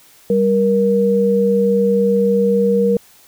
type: tone pair together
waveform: sine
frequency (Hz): 196 / 472.4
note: G3 / A#4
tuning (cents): 0 / +23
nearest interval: octave + minor third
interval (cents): 1523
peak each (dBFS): -16 / -13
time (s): 0.3-2.97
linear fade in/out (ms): 2
effects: white hiss -48 dBFS RMS until 3.27 s